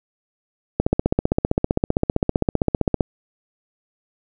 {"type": "click train", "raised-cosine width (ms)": 2, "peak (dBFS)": -3, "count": 35, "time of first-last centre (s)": [0.8, 3.008], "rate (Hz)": 15.4, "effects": []}